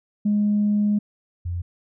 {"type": "tone pair in turn", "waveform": "sine", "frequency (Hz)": [207.7, 87.33], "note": ["G#3", "F2"], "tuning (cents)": [0, 0], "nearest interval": "octave + minor third", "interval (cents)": 1500, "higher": "first", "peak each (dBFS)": [-16, -24], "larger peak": "first", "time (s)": [[0.25, 0.99], [1.45, 1.62]], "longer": "first", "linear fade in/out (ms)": 10, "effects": ["tanh soft clip ceiling -13 dBFS"]}